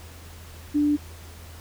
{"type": "tone", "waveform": "sine", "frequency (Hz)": 294, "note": "D4", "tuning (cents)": 2, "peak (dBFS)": -18, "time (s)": [0.74, 0.97], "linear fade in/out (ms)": 20, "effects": ["added 82 Hz sine -42 dBFS peak until 1.6 s", "pink hiss -47 dBFS RMS until 1.6 s"]}